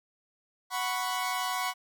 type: chord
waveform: sawtooth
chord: F# suspended fourth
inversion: none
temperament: equal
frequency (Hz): 740 / 987.8 / 1108.7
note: F#5 / B5 / C#6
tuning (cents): 0 / 0 / 0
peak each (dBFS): -30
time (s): 0.7-1.74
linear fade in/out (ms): 50
effects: none